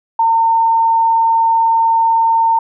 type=tone; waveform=sine; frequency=909 Hz; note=A#5; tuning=44 cents flat; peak=-9 dBFS; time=0.19-2.59 s; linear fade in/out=5 ms; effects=none